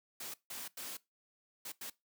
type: noise bursts at uneven times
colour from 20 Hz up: white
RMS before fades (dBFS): -44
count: 5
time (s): 0.2-0.34 / 0.5-0.68 / 0.77-0.97 / 1.65-1.72 / 1.81-1.9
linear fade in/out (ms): 5
effects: noise-tail reverb RT60 0.2 s tail -20 dB re dry + high-pass 150 Hz 12 dB/octave